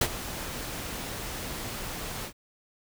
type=noise with ADSR envelope; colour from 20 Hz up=pink; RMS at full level=-22 dBFS; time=0.01-2.33 s; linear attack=5 ms; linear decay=57 ms; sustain=-14 dB; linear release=87 ms; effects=none